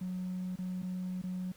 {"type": "tone with dropouts", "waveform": "triangle", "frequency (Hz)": 183.3, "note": "F#3", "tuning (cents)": -16, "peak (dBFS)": -31, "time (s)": [0.01, 1.52], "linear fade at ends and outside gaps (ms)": 5, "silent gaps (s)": [[0.558, 0.587], [0.82, 0.829], [1.217, 1.237]], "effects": ["tanh soft clip ceiling -31 dBFS", "pink hiss -60 dBFS RMS until 1.56 s"]}